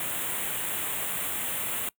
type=band-stop noise; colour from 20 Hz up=white; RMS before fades=-31 dBFS; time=0-1.89 s; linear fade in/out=2 ms; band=3500 to 7500 Hz; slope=48 dB/octave; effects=noise-tail reverb RT60 0.1 s tail -22 dB re dry + high-pass 80 Hz 12 dB/octave